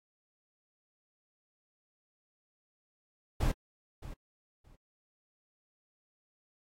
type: noise with echo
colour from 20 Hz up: brown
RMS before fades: -28 dBFS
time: 3.4-3.52 s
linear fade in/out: 10 ms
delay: 620 ms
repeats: 2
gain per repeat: -15 dB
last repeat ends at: 4.76 s
effects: AAC 48 kbps